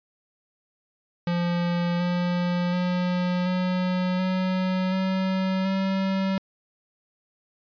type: tone with pitch steps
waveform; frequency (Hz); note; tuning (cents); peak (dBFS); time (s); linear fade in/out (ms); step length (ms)
square; 173.7 / 176.63 / 179.62 / 182.65 / 185.74 / 188.87 / 192.07; F3 / F3 / F3 / F#3 / F#3 / F#3 / G3; -9 / +20 / +49 / -22 / +7 / +36 / -35; -23; 1.27-6.38; 2; 730
effects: resampled to 11025 Hz